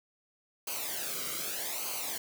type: noise with flanger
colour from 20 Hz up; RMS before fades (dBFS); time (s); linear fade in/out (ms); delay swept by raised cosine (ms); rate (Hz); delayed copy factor
white; -36; 0.67-2.18; 5; 0.55 to 1.16; 0.82; -0.75
effects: none

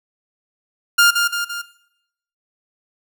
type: tone with echo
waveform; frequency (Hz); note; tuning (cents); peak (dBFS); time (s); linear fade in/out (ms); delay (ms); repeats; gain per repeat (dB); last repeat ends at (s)
sawtooth; 1405; F6; +10; -6; 0.98-1.11; 10; 170; 3; -5; 1.62
effects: noise-tail reverb RT60 0.8 s tail -18 dB re dry

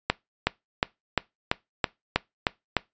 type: accelerating click train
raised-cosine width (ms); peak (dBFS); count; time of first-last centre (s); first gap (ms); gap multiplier
0.3; -4; 9; 0.1-2.767; 370; 0.97
effects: noise-tail reverb RT60 0.2 s tail -22 dB re dry + resampled to 16000 Hz

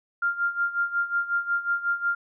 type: tone with tremolo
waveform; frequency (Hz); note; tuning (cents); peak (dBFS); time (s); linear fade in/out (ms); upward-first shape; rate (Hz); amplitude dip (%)
sine; 1396.9; F6; 0; -20; 0.22-2.15; 5; sine; 5.5; 80
effects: none

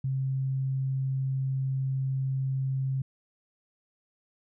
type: tone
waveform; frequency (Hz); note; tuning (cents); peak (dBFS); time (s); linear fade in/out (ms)
sine; 133.4; C3; +34; -26; 0.04-3.02; 5
effects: none

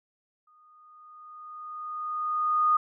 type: tone with exponential growth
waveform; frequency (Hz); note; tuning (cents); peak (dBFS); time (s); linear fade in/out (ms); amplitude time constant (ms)
sine; 1232; D#6; -17; -18; 0.47-2.77; 5; 500
effects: none

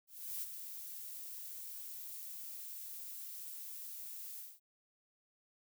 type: noise with ADSR envelope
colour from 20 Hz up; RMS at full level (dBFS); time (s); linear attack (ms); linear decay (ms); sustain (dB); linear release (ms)
violet; -40; 0.07-4.6; 350; 32; -7; 220
effects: none

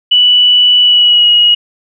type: tone with pitch glide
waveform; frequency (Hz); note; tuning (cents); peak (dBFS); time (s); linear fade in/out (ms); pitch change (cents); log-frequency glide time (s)
sine; 2960 to 2897; F#7 to F#7; 0 to -37; -4; 0.11-1.55; 10; -37; 0.81-1.29
effects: none

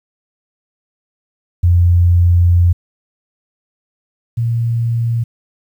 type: tone pair in turn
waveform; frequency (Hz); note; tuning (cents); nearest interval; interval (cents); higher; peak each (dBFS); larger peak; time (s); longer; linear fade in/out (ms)
sine; 87.31 / 116.54; F2 / A#2; 0 / 0; perfect fourth; 500; second; -7 / -13; first; 1.63-2.73 / 4.37-5.24; first; 10
effects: 8-bit

